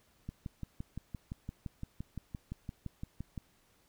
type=click train; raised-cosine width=5 ms; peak=-27 dBFS; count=19; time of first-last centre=0.29-3.377 s; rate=5.83 Hz; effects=pink hiss -69 dBFS RMS until 3.88 s